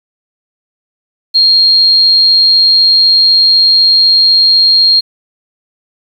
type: tone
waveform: sine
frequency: 4232 Hz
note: C8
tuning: 19 cents sharp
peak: -4 dBFS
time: 1.34-5.01 s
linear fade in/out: 20 ms
effects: 7-bit